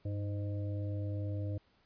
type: harmonic tone with a mistuned harmonic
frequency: 102.7 Hz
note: G#2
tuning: 19 cents flat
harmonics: 1 / 3 / 5 / 6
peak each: -34 / -44 / -48 / -50 dBFS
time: 0.05-1.58 s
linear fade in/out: 5 ms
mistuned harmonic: 1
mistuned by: -47 cents
effects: pink hiss -70 dBFS RMS until 1.85 s + resampled to 11025 Hz